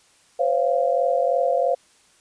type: tone cluster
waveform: sine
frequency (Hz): 509 / 552 / 694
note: C5 / C#5 / F5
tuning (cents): -48 / -7 / -11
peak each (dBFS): -22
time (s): 0.39-1.75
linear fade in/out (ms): 10
effects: white hiss -57 dBFS RMS until 2.2 s + resampled to 22050 Hz